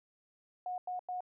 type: tone bursts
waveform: sine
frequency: 727 Hz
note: F#5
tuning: 31 cents flat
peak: -35 dBFS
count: 3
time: 0.66-1.206 s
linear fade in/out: 2 ms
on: 120 ms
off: 93 ms
effects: none